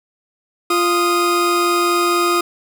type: tone pair together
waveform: 40% pulse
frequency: 348.1 / 1240.5 Hz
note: F4 / D#6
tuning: -6 / -6 cents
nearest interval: octave + minor seventh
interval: 2200 cents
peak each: -16 dBFS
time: 0.7-2.41 s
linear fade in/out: 5 ms
effects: none